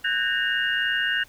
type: tone cluster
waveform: sine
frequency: 1496 / 1619 / 1832 / 2829 Hz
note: F#6 / G#6 / A#6 / F7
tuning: +19 / -45 / -31 / +22 cents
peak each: -27 dBFS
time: 0.04-1.24 s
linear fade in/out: 10 ms
effects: pink hiss -53 dBFS RMS until 1.28 s